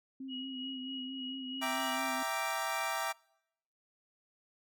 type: tone with vibrato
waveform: sine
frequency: 261.6 Hz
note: C4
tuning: in tune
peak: -40 dBFS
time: 0.2-2.23 s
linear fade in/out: 5 ms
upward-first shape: sine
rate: 4.5 Hz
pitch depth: 36 cents each way
type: tone with tremolo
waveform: sine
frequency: 2900 Hz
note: F#7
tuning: 35 cents flat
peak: -40 dBFS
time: 0.28-1.99 s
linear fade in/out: 50 ms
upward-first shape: sine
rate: 3.3 Hz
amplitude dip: 45%
type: chord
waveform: 25% pulse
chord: E half-diminished seventh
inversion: none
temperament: equal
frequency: 659.3 / 784 / 932.3 / 1174.7 Hz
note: E5 / G5 / Bb5 / D6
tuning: 0 / 0 / 0 / 0 cents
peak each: -35 dBFS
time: 1.61-3.13 s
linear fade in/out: 20 ms
effects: noise-tail reverb RT60 0.8 s tail -26 dB re dry